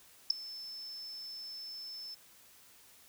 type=tone with ADSR envelope; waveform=sine; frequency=5274 Hz; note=E8; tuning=in tune; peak=-19 dBFS; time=0.3-2.15 s; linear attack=6 ms; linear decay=4 ms; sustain=-23 dB; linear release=12 ms; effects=white hiss -60 dBFS RMS until 3.08 s